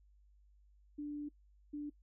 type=tone bursts at uneven times; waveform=sine; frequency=293.7 Hz; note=D4; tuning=in tune; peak=-39 dBFS; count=2; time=0.98-1.29 / 1.73-1.9 s; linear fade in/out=10 ms; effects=noise-tail reverb RT60 0.1 s tail -23 dB re dry + added 50 Hz sine -63 dBFS peak until 2.02 s